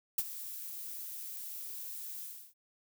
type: noise with ADSR envelope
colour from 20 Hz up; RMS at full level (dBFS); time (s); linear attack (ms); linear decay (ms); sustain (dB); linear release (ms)
violet; -29; 0.18-2.54; 4; 41; -14; 320
effects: none